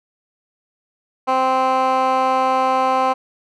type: tone with band-pass filter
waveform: 15% pulse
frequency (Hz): 260.6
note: C4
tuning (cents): -7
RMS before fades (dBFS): -17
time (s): 1.27-3.14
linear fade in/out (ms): 20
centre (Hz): 980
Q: 1.5
effects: none